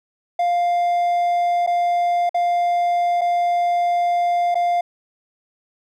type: tone with dropouts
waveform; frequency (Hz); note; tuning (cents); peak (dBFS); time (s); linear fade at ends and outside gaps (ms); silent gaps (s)
triangle; 700; F5; +4; -14; 0.39-4.81; 5; 1.665-1.673 / 2.294-2.344 / 3.211-3.215 / 4.545-4.553
effects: none